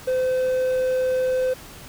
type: tone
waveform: triangle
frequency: 513 Hz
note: C5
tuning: 34 cents flat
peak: -17 dBFS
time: 0.07-1.54 s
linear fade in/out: 10 ms
effects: pink hiss -42 dBFS RMS until 1.88 s